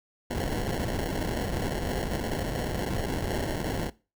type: noise with sample-and-hold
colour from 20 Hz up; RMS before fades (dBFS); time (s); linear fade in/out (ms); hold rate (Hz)
pink; -30; 0.3-3.9; 10; 1225
effects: noise-tail reverb RT60 0.3 s tail -20 dB re dry